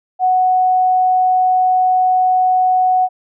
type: tone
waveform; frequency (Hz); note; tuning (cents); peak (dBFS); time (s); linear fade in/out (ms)
sine; 740; F#5; 0; -10; 0.19-3.09; 50
effects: none